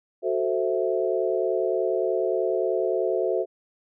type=chord; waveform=sine; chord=F# half-diminished seventh; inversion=none; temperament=equal; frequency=370 / 440 / 523.3 / 659.3 Hz; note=F#4 / A4 / C5 / E5; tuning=0 / 0 / 0 / 0 cents; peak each=-26 / -27 / -28 / -28 dBFS; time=0.22-3.46 s; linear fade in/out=50 ms; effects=none